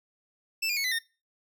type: tone with pitch steps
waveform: 25% pulse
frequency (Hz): 2651 / 2417 / 2204 / 2009 / 1831.7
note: E7 / D7 / C#7 / B6 / A#6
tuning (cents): +9 / +49 / -11 / +29 / -31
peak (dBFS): -23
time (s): 0.62-0.99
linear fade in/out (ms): 10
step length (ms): 74
effects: noise-tail reverb RT60 0.3 s tail -21 dB re dry